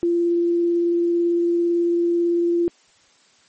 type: tone with vibrato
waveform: sine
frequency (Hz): 343.4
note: F4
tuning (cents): -29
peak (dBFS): -16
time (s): 0.03-2.68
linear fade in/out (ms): 0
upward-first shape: triangle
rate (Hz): 18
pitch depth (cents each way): 10
effects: white hiss -56 dBFS RMS until 3.48 s + MP3 32 kbps